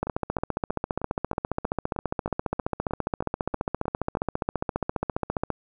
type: two click trains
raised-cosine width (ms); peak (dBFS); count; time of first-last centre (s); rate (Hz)
1; -19 / -11; 14 / 82; 0.07-4.171 / 0.03-5.503; 3.17 / 14.8
effects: none